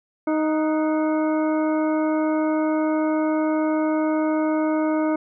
harmonic tone with a mistuned harmonic, 311.1 Hz, D#4, in tune, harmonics 1 / 2 / 3 / 4 / 5 / 7, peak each -20 / -25 / -31 / -33 / -37 / -40 dBFS, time 0.27-5.16 s, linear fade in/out 5 ms, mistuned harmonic 5, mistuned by -74 cents, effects none

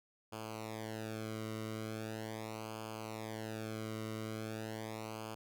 sawtooth tone with flanger, 110 Hz, A2, in tune, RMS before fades -43 dBFS, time 0.32-5.35 s, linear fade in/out 10 ms, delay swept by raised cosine 0.52 to 1.19 ms, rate 0.4 Hz, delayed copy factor -0.85, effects none

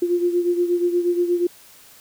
sine beating tone pair, 349.2 / 357.6 Hz, F4 / F4, 0 / +41 cents, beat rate 8.4 Hz, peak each -18 / -24 dBFS, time 0.02-1.47 s, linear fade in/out 5 ms, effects white hiss -48 dBFS RMS until 2 s

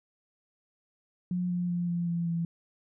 sine tone with pitch steps, 179.2 / 176.94 / 174.7 / 172.5 / 170.32 / 168.17 Hz, F3 / F3 / F3 / F3 / F3 / E3, +45 / +23 / +1 / -21 / -43 / +35 cents, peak -27 dBFS, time 1.31-2.45 s, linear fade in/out 2 ms, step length 190 ms, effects none

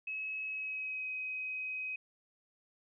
sine tone with pitch glide, 2571 to 2525 Hz, E7 to D#7, -44 to +25 cents, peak -36 dBFS, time 0.07-1.96 s, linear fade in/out 5 ms, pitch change -31 cents, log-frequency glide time 0.44-1.08 s, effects none

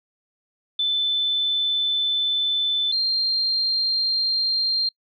sine tone pair in turn, 3519 / 4185 Hz, A7 / C8, 0 / 0 cents, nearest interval minor third, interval 300 cents, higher second, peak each -19 dBFS, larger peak neither, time 0.79-2.92 / 2.92-4.89 s, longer first, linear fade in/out 5 ms, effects noise-tail reverb RT60 0.1 s tail -26 dB re dry

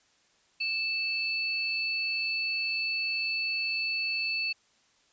sine tone pair together, 2637 / 4435 Hz, E7 / C#8, 0 / 0 cents, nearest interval major sixth, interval 900 cents, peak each -29 / -33 dBFS, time 0.6-4.53 s, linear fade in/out 10 ms, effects white hiss -66 dBFS RMS until 5.12 s + resampled to 16000 Hz

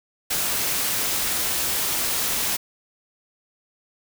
white noise, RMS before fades -24 dBFS, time 0.3-2.57 s, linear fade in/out 10 ms, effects none

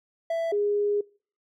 triangle / sine tone pair in turn, 663 / 411.4 Hz, E5 / G#4, +10 / -16 cents, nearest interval minor sixth, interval 826 cents, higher first, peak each -22 dBFS, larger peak neither, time 0.3-0.52 / 0.52-1.01 s, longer second, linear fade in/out 5 ms, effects noise-tail reverb RT60 0.4 s tail -23 dB re dry

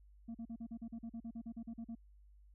sine tone bursts, 229.5 Hz, A#3, 27 cents flat, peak -39 dBFS, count 16, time 0.28-1.952 s, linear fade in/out 10 ms, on 67 ms, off 40 ms, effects tanh soft clip ceiling -41 dBFS + added 50 Hz sine -59 dBFS peak until 2.54 s

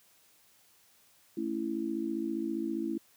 sine chord, A major, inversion none, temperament just, 220 / 275 / 330 Hz, A3 / C#4 / E4, 0 / -14 / +2 cents, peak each -37 / -37 / -33 dBFS, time 1.37-2.98 s, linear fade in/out 5 ms, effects white hiss -64 dBFS RMS until 3.16 s + high-pass 60 Hz 12 dB/octave

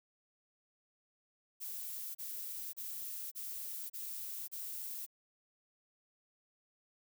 violet noise bursts, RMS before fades -43 dBFS, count 6, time 1.6-5.065 s, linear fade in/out 20 ms, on 550 ms, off 33 ms, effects none

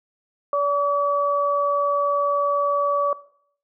sine tone pair together, 573.2 / 1143 Hz, D5 / D6, -42 / -47 cents, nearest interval octave, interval 1195 cents, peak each -21 dBFS, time 0.53-3.13 s, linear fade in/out 2 ms, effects noise-tail reverb RT60 0.6 s tail -18 dB re dry

